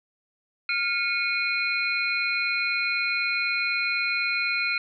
sine tone cluster, 1404 / 2188 / 2464 / 4128 Hz, F6 / C#7 / D#7 / C8, +9 / -23 / -17 / -24 cents, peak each -30 / -29 / -26 / -32 dBFS, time 0.69-4.78 s, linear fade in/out 2 ms, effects none

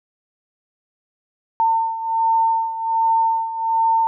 sine beating tone pair, 903 / 904.3 Hz, A5 / A5, +45 / +47 cents, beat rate 1.3 Hz, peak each -17 / -22 dBFS, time 1.6-4.07 s, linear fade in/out 0 ms, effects none

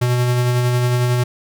square tone with tremolo, 123.2 Hz, B2, 4 cents flat, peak -14 dBFS, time 0.01-1.24 s, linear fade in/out 10 ms, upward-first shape sine, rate 11 Hz, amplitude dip 25%, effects none

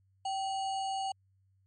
sine tone with sample-and-hold, 773 Hz, G5, 24 cents flat, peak -31 dBFS, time 0.25-1.12 s, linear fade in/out 5 ms, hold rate 3675 Hz, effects added 96 Hz sine -66 dBFS peak until 1.66 s + MP3 32 kbps

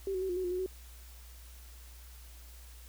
sine tone with pitch steps, 389.3 / 371.5 / 381.1 / 355.1 / 372.1 / 355 / 364.6 / 374.5 Hz, G4 / F#4 / G4 / F4 / F#4 / F4 / F#4 / F#4, -12 / +7 / -49 / +29 / +10 / +28 / -25 / +21 cents, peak -31 dBFS, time 0.07-0.662 s, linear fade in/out 2 ms, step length 74 ms, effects added 60 Hz sine -49 dBFS peak until 2.88 s + white hiss -57 dBFS RMS until 2.88 s

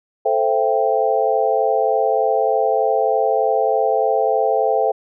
sine chord, A minor seventh, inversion none, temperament equal with one note detuned, 440 / 523.3 / 672.3 / 784 Hz, A4 / C5 / E5 / G5, 0 / 0 / +34 / 0 cents, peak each -20 dBFS, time 0.25-4.92 s, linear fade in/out 10 ms, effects none

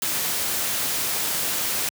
white noise, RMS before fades -25 dBFS, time 0.02-1.89 s, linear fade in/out 2 ms, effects high-pass 80 Hz 12 dB/octave

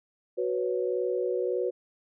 sine chord, F# suspended fourth, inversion none, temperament just, 370 / 493.3 / 555 Hz, F#4 / B4 / C#5, 0 / -2 / +2 cents, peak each -29 / -29 / -34 dBFS, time 0.37-1.71 s, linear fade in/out 20 ms, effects none

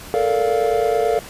triangle chord, Bb major seventh, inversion third, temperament just, 437 / 466.2 / 582.7 / 699.2 Hz, A4 / Bb4 / D5 / F5, -12 / 0 / -14 / +2 cents, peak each -18 / -19 / -22 / -19 dBFS, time 0.14-1.19 s, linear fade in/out 0 ms, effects pink hiss -37 dBFS RMS until 1.29 s + resampled to 32000 Hz

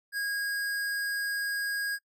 square tone, 1638 Hz, G#6, 24 cents flat, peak -30 dBFS, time 0.12-1.99 s, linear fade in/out 50 ms, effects noise-tail reverb RT60 0.1 s tail -22 dB re dry

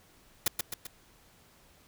white noise with echo, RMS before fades -25 dBFS, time 0.46-0.48 s, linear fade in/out 5 ms, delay 130 ms, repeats 3, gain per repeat -5 dB, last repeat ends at 0.87 s, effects pink hiss -61 dBFS RMS until 1.87 s

